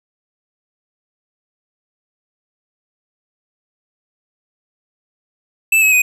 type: tone with pitch steps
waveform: square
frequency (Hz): 2637 / 2566 / 2498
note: E7 / E7 / D#7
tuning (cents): 0 / -47 / +6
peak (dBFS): -10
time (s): 5.72-6.02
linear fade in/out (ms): 5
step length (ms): 100
effects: none